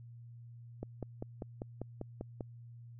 click train, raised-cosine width 2 ms, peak -26 dBFS, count 9, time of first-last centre 0.83-2.408 s, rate 5.07 Hz, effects added 118 Hz sine -49 dBFS peak until 2.99 s

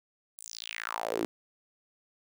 sawtooth tone with high-pass filter sweep, 56 Hz, A1, 31 cents sharp, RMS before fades -36 dBFS, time 0.38-1.25 s, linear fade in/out 0 ms, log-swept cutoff 10000 to 290 Hz, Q 4.6, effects none

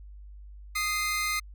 sawtooth tone pair together, 1244.5 / 2085 Hz, D#6 / C7, 0 / -7 cents, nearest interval major sixth, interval 893 cents, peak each -28 / -25 dBFS, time 0.75-1.4 s, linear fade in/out 10 ms, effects added 50 Hz sine -43 dBFS peak until 1.54 s

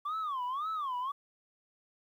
sine tone with vibrato, 1133 Hz, C#6, 37 cents sharp, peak -30 dBFS, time 0.05-1.12 s, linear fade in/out 10 ms, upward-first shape sine, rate 1.9 Hz, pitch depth 250 cents each way, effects tanh soft clip ceiling -31 dBFS + 11-bit

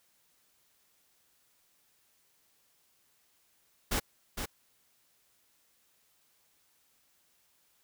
pink noise with echo, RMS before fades -30 dBFS, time 3.91-4 s, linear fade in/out 10 ms, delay 460 ms, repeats 1, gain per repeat -6 dB, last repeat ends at 4.46 s, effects white hiss -70 dBFS RMS until 7.83 s

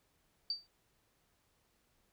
sine tone with exponential decay, 4632 Hz, D8, 25 cents flat, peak -30 dBFS, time 0.5-0.67 s, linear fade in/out 2 ms, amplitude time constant 35 ms, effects pink hiss -75 dBFS RMS until 2.12 s

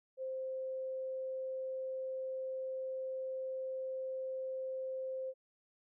sine tone, 523.3 Hz, C5, in tune, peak -37 dBFS, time 0.17-5.34 s, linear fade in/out 50 ms, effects none

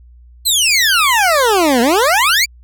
20% pulse exponential two-way sweep, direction down then up, 4246 to 226.3 to 2423 Hz, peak -5 dBFS, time 0.45-2.46 s, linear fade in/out 20 ms, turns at 1.81 s, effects added 60 Hz sine -39 dBFS peak until 2.63 s

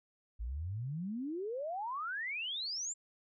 sine exponential sweep, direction up, 51.91 to 7510 Hz, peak -36 dBFS, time 0.39-2.94 s, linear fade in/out 20 ms, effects none

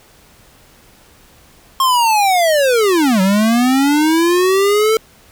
square linear two-way sweep, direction down then up, 1077 to 184.8 to 447.3 Hz, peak -11 dBFS, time 1.8-4.97 s, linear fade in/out 2 ms, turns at 3.21 s, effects pink hiss -47 dBFS RMS until 5.31 s

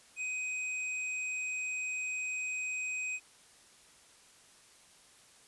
sine tone with hard clipping, 2511 Hz, D#7, 15 cents sharp, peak -35 dBFS, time 0.16-3.2 s, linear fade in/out 50 ms, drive 16 dB, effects white hiss -60 dBFS RMS until 5.47 s + resampled to 24000 Hz

